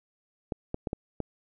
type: clicks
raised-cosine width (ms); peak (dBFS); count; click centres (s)
2; -17; 5; 0.522 / 0.744 / 0.872 / 0.931 / 1.203
effects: none